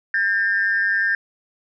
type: tone pair together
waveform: sine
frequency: 1606 / 1802.7 Hz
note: G6 / A6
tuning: +41 / +42 cents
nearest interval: major second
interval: 201 cents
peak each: -19 dBFS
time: 0.14-1.15 s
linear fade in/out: 2 ms
effects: tanh soft clip ceiling -10 dBFS